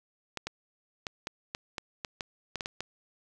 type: clicks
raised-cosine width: 0.2 ms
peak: -17 dBFS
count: 12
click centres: 0.373 / 0.47 / 1.068 / 1.271 / 1.549 / 1.782 / 2.048 / 2.208 / 2.557 / 2.608 / 2.659 / 2.806 s
effects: none